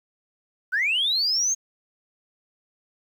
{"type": "linear sweep", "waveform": "sine", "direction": "up", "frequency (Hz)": [1439, 6540], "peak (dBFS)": -19, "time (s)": [0.72, 1.55], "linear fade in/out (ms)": 20, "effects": ["tanh soft clip ceiling -16 dBFS", "9-bit"]}